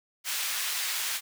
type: high-pass noise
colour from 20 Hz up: pink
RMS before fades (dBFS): -31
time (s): 0.24-1.21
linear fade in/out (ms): 50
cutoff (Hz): 1900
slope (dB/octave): 12
effects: none